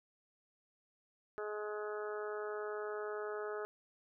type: harmonic tone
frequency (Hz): 210.6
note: G#3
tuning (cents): +24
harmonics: 2 / 3 / 4 / 5 / 6 / 7 / 8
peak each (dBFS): -40 / -47 / -51 / -55 / -47 / -50 / -55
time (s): 1.38-3.65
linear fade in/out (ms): 0
effects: none